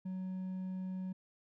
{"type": "tone with hard clipping", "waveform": "triangle", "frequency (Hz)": 186.3, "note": "F#3", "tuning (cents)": 12, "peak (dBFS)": -38, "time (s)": [0.05, 1.13], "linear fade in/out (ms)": 10, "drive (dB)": 5, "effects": []}